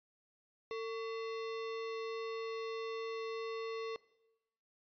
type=tone with sample-and-hold; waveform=sine; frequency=450.4 Hz; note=A4; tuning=40 cents sharp; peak=-37 dBFS; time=0.71-3.96 s; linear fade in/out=0 ms; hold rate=1575 Hz; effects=noise-tail reverb RT60 0.9 s tail -20 dB re dry + resampled to 11025 Hz